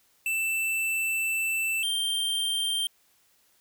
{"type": "tone pair in turn", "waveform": "square", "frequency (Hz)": [2659, 3162], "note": ["E7", "G7"], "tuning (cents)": [14, 14], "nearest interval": "minor third", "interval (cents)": 300, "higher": "second", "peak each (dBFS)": -26, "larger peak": "neither", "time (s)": [[0.26, 1.83], [1.83, 2.87]], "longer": "first", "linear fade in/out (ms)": 2, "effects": ["white hiss -65 dBFS RMS until 3.6 s"]}